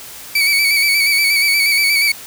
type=tone with vibrato; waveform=30% pulse; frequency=2270 Hz; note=C#7; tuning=41 cents sharp; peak=-9 dBFS; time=0.35-2.12 s; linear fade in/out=5 ms; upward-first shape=square; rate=8.4 Hz; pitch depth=35 cents each way; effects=white hiss -34 dBFS RMS until 2.26 s